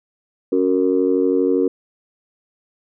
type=chord; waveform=sine; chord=F# major; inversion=second; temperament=just; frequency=277.5 / 370 / 462.5 Hz; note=C#4 / F#4 / A#4; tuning=+2 / 0 / -14 cents; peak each=-18 dBFS; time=0.52-1.68 s; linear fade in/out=5 ms; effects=tanh soft clip ceiling -5 dBFS